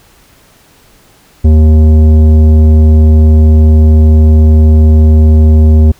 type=tone with tanh clipping; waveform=triangle; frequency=77.78 Hz; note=D#2; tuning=in tune; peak=-3 dBFS; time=1.44-5.92 s; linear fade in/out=10 ms; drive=16 dB; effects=pink hiss -44 dBFS RMS until 5.99 s